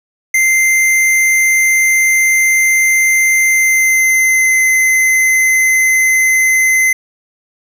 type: tone with pitch glide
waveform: square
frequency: 2084 to 2055 Hz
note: C7 to C7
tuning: -7 to -32 cents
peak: -9 dBFS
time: 0.34-6.93 s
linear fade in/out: 5 ms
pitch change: -25 cents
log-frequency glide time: 3.47-4.66 s
effects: none